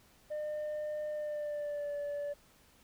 sine tone with pitch glide, 604 to 578.7 Hz, D5 to D5, +48 to -26 cents, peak -32 dBFS, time 0.3-2.34 s, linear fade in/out 20 ms, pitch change -74 cents, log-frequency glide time 1.11-1.94 s, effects tanh soft clip ceiling -34 dBFS + pink hiss -64 dBFS RMS until 2.83 s

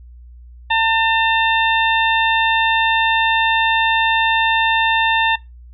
harmonic tone, 900 Hz, A5, 39 cents sharp, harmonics 1 / 2 / 3 / 4, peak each -16 / -19 / -21 / -22 dBFS, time 0.7-5.36 s, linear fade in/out 10 ms, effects noise-tail reverb RT60 0.2 s tail -20 dB re dry + added 60 Hz sine -37 dBFS peak until 5.73 s

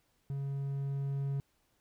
triangle tone with level ramp, 138.59 Hz, C#3, in tune, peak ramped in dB -32 to -29 dBFS, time 0.3-1.4 s, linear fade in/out 0 ms, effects pink hiss -74 dBFS RMS until 1.8 s

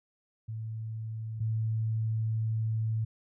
sine tone pair in turn, 110.9 / 110.9 Hz, A2 / A2, +14 / +14 cents, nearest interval unison, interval 0 cents, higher neither, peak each -34 / -27 dBFS, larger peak second, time 0.48-1.4 / 1.4-3.05 s, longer second, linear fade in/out 10 ms, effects none

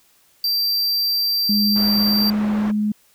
square tone, 4699 Hz, D8, in tune, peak -18 dBFS, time 0.44-2.3 s, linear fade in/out 2 ms
sine tone with pitch glide, 207.7 to 210.7 Hz, G#3 to G#3, 0 to +25 cents, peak -17 dBFS, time 1.49-2.92 s, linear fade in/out 5 ms, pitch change +25 cents, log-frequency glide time 1.98-2.39 s
white low-pass noise, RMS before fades -32 dBFS, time 1.75-2.72 s, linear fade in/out 20 ms, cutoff 1100 Hz, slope 12 dB/octave
effects white hiss -57 dBFS RMS until 3.14 s

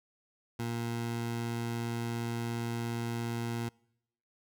20% pulse tone, 117.2 Hz, A#2, 10 cents sharp, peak -28 dBFS, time 0.59-3.69 s, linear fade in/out 5 ms, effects noise-tail reverb RT60 0.8 s tail -26 dB re dry

